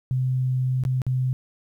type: tone with dropouts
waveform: sine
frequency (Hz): 128.7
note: C3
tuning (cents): -28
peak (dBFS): -20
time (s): 0.11-1.33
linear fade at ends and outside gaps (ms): 0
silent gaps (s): 0.837-0.851 / 1.018-1.066
effects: 10-bit